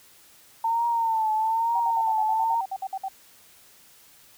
sine tone with vibrato, 902 Hz, A5, 43 cents sharp, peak -21 dBFS, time 0.64-2.61 s, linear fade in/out 5 ms, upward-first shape triangle, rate 1.1 Hz, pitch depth 80 cents each way
sine tone bursts, 771 Hz, G5, 29 cents flat, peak -27 dBFS, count 13, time 1.75-3.085 s, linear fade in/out 5 ms, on 51 ms, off 56 ms
effects white hiss -54 dBFS RMS until 4.37 s

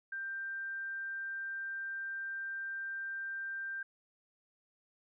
sine tone, 1575 Hz, G6, 8 cents sharp, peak -37 dBFS, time 0.12-3.83 s, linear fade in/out 5 ms, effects none

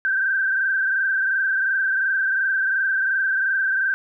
sine tone with frequency modulation, 1564 Hz, G6, 4 cents flat, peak -18 dBFS, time 0.05-3.94 s, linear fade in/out 0 ms, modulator 22.8 Hz, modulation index 2.1, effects none

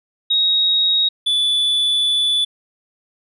sine / triangle tone pair in turn, 3779 / 3466 Hz, A#7 / A7, +23 / -27 cents, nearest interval minor second, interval 150 cents, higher first, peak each -13 dBFS, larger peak neither, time 0.3-1.09 / 1.26-2.45 s, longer second, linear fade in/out 10 ms, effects resampled to 32000 Hz

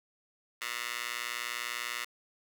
15% pulse tone with high-pass filter, 120 Hz, B2, 49 cents flat, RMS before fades -37 dBFS, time 0.61-2.05 s, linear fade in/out 10 ms, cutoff 1800 Hz, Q 1.5, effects none

